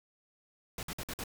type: noise bursts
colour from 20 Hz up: pink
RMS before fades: -39 dBFS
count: 5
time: 0.78-1.238 s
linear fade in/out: 2 ms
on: 50 ms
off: 52 ms
effects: none